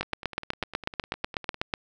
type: two click trains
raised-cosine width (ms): 0.3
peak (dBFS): -23 / -10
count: 16 / 15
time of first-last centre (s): 0.03-1.544 / 0.01-1.738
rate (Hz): 9.91 / 8.1
effects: none